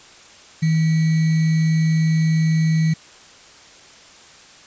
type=tone with sample-and-hold; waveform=sine; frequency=160 Hz; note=D#3; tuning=49 cents sharp; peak=-14 dBFS; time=0.62-2.94 s; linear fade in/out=10 ms; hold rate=2100 Hz; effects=white hiss -45 dBFS RMS until 4.66 s + resampled to 16000 Hz